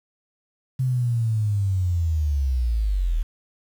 sine linear sweep, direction down, 131.2 to 37.57 Hz, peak -19 dBFS, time 0.79-3.23 s, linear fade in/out 10 ms, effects 8-bit

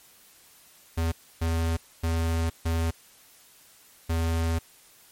square tone bursts at uneven times, 82.41 Hz, E2, in tune, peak -24 dBFS, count 5, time 0.97-1.12 / 1.41-1.77 / 2.03-2.5 / 2.65-2.91 / 4.09-4.59 s, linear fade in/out 10 ms, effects white hiss -55 dBFS RMS until 5.11 s + MP3 64 kbps

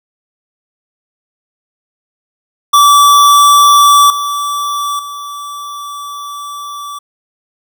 square tone with level steps, 1157 Hz, D6, 26 cents flat, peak -4 / -15 / -23 dBFS, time 2.73-6.99 s, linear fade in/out 10 ms, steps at 4.1 / 4.99 s, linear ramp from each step 2 ms, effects none

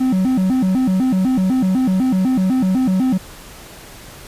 triangle tone with vibrato, 219.9 Hz, A3, 1 cent flat, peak -11 dBFS, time 0-3.18 s, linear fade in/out 10 ms, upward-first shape square, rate 4 Hz, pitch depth 280 cents each way, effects pink hiss -38 dBFS RMS until 4.27 s + resampled to 32000 Hz

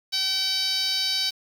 10% pulse tone with band-pass filter, 766 Hz, G5, 40 cents flat, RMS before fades -25 dBFS, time 0.12-1.31 s, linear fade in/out 20 ms, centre 4700 Hz, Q 3.1, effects 7-bit

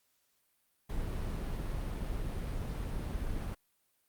brown noise, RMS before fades -36 dBFS, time 0.89-3.55 s, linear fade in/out 10 ms, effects white hiss -75 dBFS RMS until 4.08 s + Opus 48 kbps

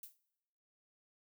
violet noise with exponential decay, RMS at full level -45 dBFS, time 0.03-0.18 s, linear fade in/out 2 ms, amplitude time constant 32 ms, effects noise-tail reverb RT60 0.9 s tail -20 dB re dry

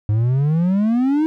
triangle exponential sweep, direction up, 102.9 to 321.3 Hz, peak -12 dBFS, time 0.09-1.26 s, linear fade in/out 0 ms, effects none

